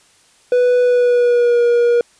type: tone with pitch glide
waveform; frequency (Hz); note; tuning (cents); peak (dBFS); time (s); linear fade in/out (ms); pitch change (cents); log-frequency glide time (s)
triangle; 493.9 to 476.8; B4 to A#4; 0 to +39; -8; 0.52-2.01; 2; -61; 0.82-1.61
effects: white hiss -52 dBFS RMS until 2.19 s + resampled to 22050 Hz